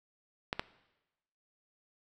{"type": "clicks", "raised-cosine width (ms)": 0.3, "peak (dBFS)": -15, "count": 2, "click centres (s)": [0.529, 0.595], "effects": ["noise-tail reverb RT60 1.0 s tail -18 dB re dry"]}